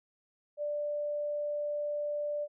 sine tone, 589 Hz, D5, 5 cents sharp, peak -31 dBFS, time 0.57-2.48 s, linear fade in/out 50 ms, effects none

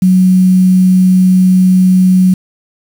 sine tone with quantisation, 185 Hz, F#3, in tune, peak -4 dBFS, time 0.02-2.34 s, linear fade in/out 5 ms, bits 5, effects none

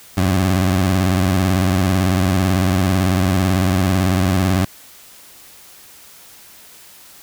20% pulse tone with vibrato, 92.9 Hz, F#2, 7 cents sharp, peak -9 dBFS, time 0.17-4.65 s, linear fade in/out 5 ms, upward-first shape square, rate 18 Hz, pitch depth 79 cents each way, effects white hiss -43 dBFS RMS until 7.22 s

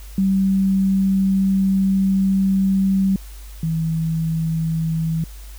sine tone pair in turn, 192.7 / 161.88 Hz, G3 / E3, -29 / -31 cents, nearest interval minor third, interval 302 cents, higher first, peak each -14 / -18 dBFS, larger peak first, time 0.18-3.16 / 3.63-5.24 s, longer first, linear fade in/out 2 ms, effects added 50 Hz sine -34 dBFS peak until 5.58 s + white hiss -46 dBFS RMS until 5.58 s

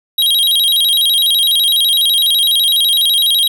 square tone with vibrato, 3520 Hz, A7, in tune, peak -10 dBFS, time 0.18-3.48 s, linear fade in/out 5 ms, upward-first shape square, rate 12 Hz, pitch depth 150 cents each way, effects none

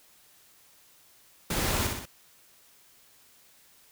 pink noise with echo, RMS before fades -30 dBFS, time 1.5-1.87 s, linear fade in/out 5 ms, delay 62 ms, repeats 3, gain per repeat -4 dB, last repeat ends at 2.056 s, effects white hiss -59 dBFS RMS until 3.91 s

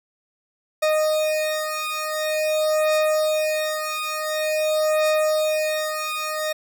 40% pulse beating tone pair, 618 / 618.47 Hz, D#5 / D#5, -12 / -11 cents, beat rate 0.47 Hz, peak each -22 dBFS, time 0.82-6.53 s, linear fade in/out 10 ms, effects none

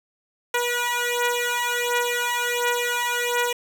10% pulse beating tone pair, 482.9 / 484.3 Hz, B4 / B4, -39 / -34 cents, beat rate 1.4 Hz, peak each -17 / -16 dBFS, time 0.54-3.53 s, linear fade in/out 5 ms, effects 7-bit

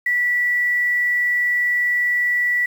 sine tone with quantisation, 1955 Hz, B6, 18 cents flat, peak -16 dBFS, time 0.06-2.66 s, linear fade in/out 5 ms, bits 7, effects none

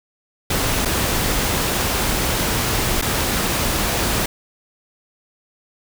pink noise with dropouts, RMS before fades -20 dBFS, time 0.5-4.26 s, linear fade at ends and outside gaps 5 ms, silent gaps 0.851-0.855 / 3.015-3.022 s, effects none

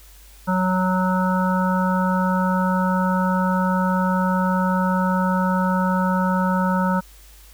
harmonic tone, 185 Hz, F#3, in tune, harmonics 1 / 3 / 5 / 7 / 8, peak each -19 / -27 / -24 / -27 / -30 dBFS, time 0.47-7.01 s, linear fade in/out 20 ms, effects added 50 Hz sine -45 dBFS peak until 7.53 s + white hiss -50 dBFS RMS until 7.53 s

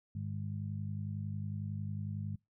harmonic tone, 51 Hz, G#1, 31 cents flat, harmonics 2 / 3 / 4, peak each -38 / -42 / -44 dBFS, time 0.15-2.36 s, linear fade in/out 5 ms, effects noise-tail reverb RT60 0.2 s tail -25 dB re dry

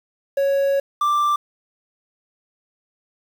triangle tone pair in turn, 554.4 / 1178.1 Hz, C#5 / D6, 0 / +5 cents, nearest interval octave + minor second, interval 1305 cents, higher second, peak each -14 dBFS, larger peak neither, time 0.37-0.8 / 1.01-1.36 s, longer first, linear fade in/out 5 ms, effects 7-bit

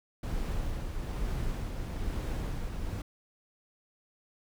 brown noise with tremolo, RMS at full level -32 dBFS, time 0.23-3.02 s, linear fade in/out 5 ms, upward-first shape sine, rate 1.1 Hz, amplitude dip 35%, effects none

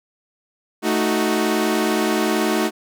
sawtooth chord, D# diminished, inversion second, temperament equal, 220 / 311.1 / 370 Hz, A3 / D#4 / F#4, 0 / 0 / 0 cents, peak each -18 dBFS, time 0.82-2.71 s, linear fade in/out 50 ms, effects none

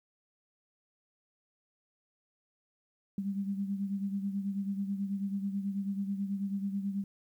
sine beating tone pair, 196.7 / 205.9 Hz, G3 / G#3, +6 / -15 cents, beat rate 9.2 Hz, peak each -32 / -39 dBFS, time 3.18-7.04 s, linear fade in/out 2 ms, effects 11-bit

